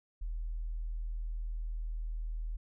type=tone; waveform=sine; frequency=39.96 Hz; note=D#1; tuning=47 cents sharp; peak=-34 dBFS; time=0.21-2.57 s; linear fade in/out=10 ms; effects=none